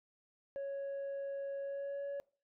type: tone with pitch glide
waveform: sine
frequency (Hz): 554.4 to 562.1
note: C#5 to C#5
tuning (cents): 0 to +24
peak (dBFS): -35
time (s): 0.56-2.2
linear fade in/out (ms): 0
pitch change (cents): +24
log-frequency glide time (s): 1.61-2.03
effects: noise-tail reverb RT60 0.4 s tail -25 dB re dry + tanh soft clip ceiling -37 dBFS